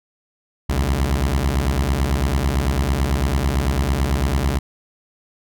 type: beating tone pair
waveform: sawtooth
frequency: 63 / 72 Hz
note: B1 / D2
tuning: +35 / -34 cents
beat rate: 9 Hz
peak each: -16 dBFS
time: 0.69-4.59 s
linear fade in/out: 10 ms
effects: none